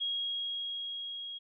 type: tone with level ramp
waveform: sine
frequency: 3287 Hz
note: G#7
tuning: 19 cents flat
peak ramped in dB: -30 to -39 dBFS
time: 0-1.39 s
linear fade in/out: 20 ms
effects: none